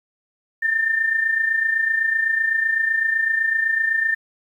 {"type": "tone pair together", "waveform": "sine", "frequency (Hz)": [1772.1, 1800], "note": ["A6", "A6"], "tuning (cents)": [12, 39], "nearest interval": "unison", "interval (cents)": 27, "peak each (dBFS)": [-25, -18], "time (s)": [0.62, 4.15], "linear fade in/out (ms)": 10, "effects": ["9-bit"]}